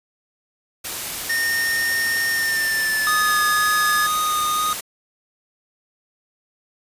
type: noise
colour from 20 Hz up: white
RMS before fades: -28 dBFS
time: 0.84-4.81 s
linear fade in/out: 10 ms
type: tone with pitch glide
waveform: square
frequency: 1832 to 1699.5 Hz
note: A#6 to G#6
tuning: -31 to +39 cents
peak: -20 dBFS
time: 1.29-4.07 s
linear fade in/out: 10 ms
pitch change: -130 cents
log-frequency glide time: 2.28-3.41 s
type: tone with vibrato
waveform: square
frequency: 1234 Hz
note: D#6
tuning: 15 cents flat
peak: -20 dBFS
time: 3.07-4.73 s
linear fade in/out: 0 ms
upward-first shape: sine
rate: 2 Hz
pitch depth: 11 cents each way
effects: resampled to 32000 Hz